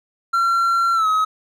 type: tone with pitch glide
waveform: triangle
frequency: 1365 to 1273.6 Hz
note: F6 to D#6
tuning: -40 to +40 cents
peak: -13 dBFS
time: 0.33-1.25 s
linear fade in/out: 10 ms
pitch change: -120 cents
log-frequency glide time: 0.94-1.07 s
effects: none